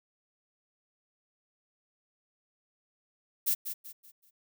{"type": "noise with echo", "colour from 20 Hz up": "violet", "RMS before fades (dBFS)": -27, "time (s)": [3.46, 3.55], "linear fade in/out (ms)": 20, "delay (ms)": 190, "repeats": 4, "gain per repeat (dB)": -9, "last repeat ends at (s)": 4.31, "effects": []}